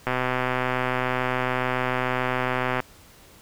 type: click train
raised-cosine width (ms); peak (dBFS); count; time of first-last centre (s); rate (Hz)
0.5; -9; 348; 0.07-2.802; 127
effects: pink hiss -51 dBFS RMS until 3.41 s